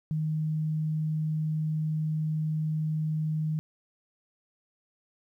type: tone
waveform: sine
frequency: 155.56 Hz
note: D#3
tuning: in tune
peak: -26 dBFS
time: 0.11-3.59 s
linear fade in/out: 0 ms
effects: 11-bit